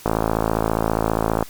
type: click train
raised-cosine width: 1 ms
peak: -4 dBFS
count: 76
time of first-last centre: 0.06-1.426 s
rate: 54.9 Hz
effects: white hiss -43 dBFS RMS until 1.49 s + Opus 48 kbps